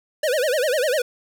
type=tone with vibrato; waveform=square; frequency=554.4 Hz; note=C#5; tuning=in tune; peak=-19 dBFS; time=0.23-1.02 s; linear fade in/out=5 ms; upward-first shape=sine; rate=10 Hz; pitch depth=240 cents each way; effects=none